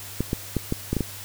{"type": "clicks", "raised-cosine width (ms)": 3, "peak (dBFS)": -10, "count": 7, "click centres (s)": [0.206, 0.331, 0.567, 0.724, 0.93, 0.967, 1.007], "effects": ["added 99 Hz sine -44 dBFS peak until 1.24 s", "white hiss -39 dBFS RMS until 1.24 s"]}